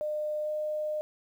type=tone with pitch glide; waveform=sine; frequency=605 to 608.9 Hz; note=D#5 to D#5; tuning=-49 to -38 cents; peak=-29 dBFS; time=0.01-1.01 s; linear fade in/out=0 ms; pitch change=+11 cents; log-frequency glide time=0.43-0.49 s; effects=10-bit